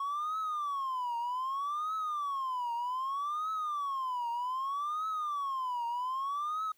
triangle tone with vibrato, 1100 Hz, C#6, 14 cents flat, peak -29 dBFS, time 0-6.72 s, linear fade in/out 5 ms, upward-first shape triangle, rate 0.64 Hz, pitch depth 290 cents each way, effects tanh soft clip ceiling -27 dBFS + white hiss -70 dBFS RMS until 6.77 s

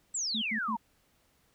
sine exponential sweep, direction down, 8040 to 876 Hz, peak -30 dBFS, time 0.14-0.77 s, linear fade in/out 10 ms
sine tone bursts, 220 Hz, A3, in tune, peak -33 dBFS, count 3, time 0.34-0.76 s, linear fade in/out 10 ms, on 80 ms, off 90 ms
effects pink hiss -69 dBFS RMS until 1.54 s

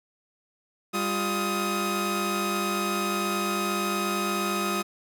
sawtooth tone cluster, 199.6 / 350.6 / 1258 Hz, G3 / F4 / D#6, +32 / +7 / +19 cents, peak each -26 / -27 / -25 dBFS, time 0.93-4.83 s, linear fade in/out 20 ms, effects none

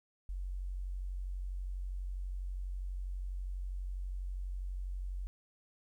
sine tone, 46.12 Hz, F#1, 5 cents flat, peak -36 dBFS, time 0.29-5.27 s, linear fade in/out 0 ms, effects 12-bit

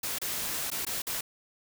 white noise with dropouts, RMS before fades -33 dBFS, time 0.03-1.21 s, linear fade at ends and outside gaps 5 ms, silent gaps 0.186-0.215 / 0.703-0.715 / 0.851-0.866 / 1.02-1.068 s, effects none

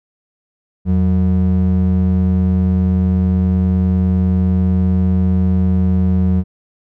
triangle ring-modulated tone, 134.9 Hz, C#3, 47 cents flat, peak -6 dBFS, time 0.85-6.44 s, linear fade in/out 50 ms, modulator 50.1 Hz, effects none

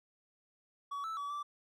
triangle tone with pitch steps, 1132 / 1316 / 1142 / 1166 Hz, C#6 / E6 / D6 / D6, +36 / -3 / -49 / -13 cents, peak -35 dBFS, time 0.91-1.43 s, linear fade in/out 10 ms, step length 130 ms, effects none

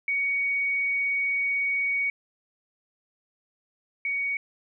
sine tone pair in turn, 2241 / 2241 Hz, C#7 / C#7, +18 / +18 cents, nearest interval unison, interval 0 cents, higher neither, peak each -23 / -25 dBFS, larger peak first, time 0.08-2.1 / 4.05-4.37 s, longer first, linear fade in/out 2 ms, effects none

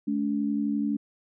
sine tone pair together, 214.4 / 286.2 Hz, A3 / D4, -45 / -45 cents, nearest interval perfect fourth, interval 500 cents, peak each -27 dBFS, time 0.07-0.97 s, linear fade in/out 10 ms, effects none

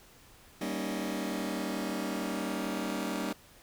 sawtooth chord, Eb dominant seventh, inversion first, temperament just, 194.45 / 233.3 / 280 / 311.1 Hz, G3 / Bb3 / Db4 / Eb4, -14 / +2 / +18 / 0 cents, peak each -33 / -34 / -34 / -34 dBFS, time 0.61-3.33 s, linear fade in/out 5 ms, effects pink hiss -57 dBFS RMS until 3.62 s

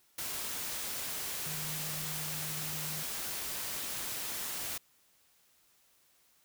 sine tone in noise, 154.1 Hz, D#3, 16 cents flat, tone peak -43 dBFS, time 1.46-3.03 s, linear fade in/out 5 ms, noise white, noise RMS -38 dBFS, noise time 0.18-4.78 s, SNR -8 dB, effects white hiss -68 dBFS RMS until 6.44 s

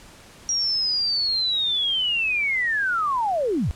sine linear sweep, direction down, 5700 to 54.6 Hz, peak -20 dBFS, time 0.49-3.71 s, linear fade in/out 0 ms, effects pink hiss -47 dBFS RMS until 3.75 s + low-pass 10000 Hz 12 dB/octave

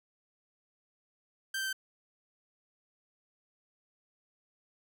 sawtooth tone with pitch steps, 1568 / 1558.1 / 1548.2 Hz, G6 / G6 / G6, 0 / -11 / -22 cents, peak -29 dBFS, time 1.54-1.729 s, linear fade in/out 5 ms, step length 63 ms, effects none

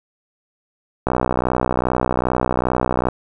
click train, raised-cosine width 1 ms, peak -3 dBFS, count 127, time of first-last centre 1.07-3.086 s, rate 62.5 Hz, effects none

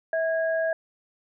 sine tone pair together, 650 / 1644.5 Hz, E5 / G#6, -24 / -18 cents, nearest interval octave + major third, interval 1606 cents, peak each -23 / -30 dBFS, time 0.13-0.73 s, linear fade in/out 2 ms, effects none

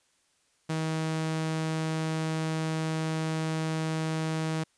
sawtooth tone, 159.1 Hz, D#3, 39 cents sharp, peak -24 dBFS, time 0.69-4.64 s, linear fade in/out 10 ms, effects white hiss -69 dBFS RMS until 4.77 s + resampled to 22050 Hz

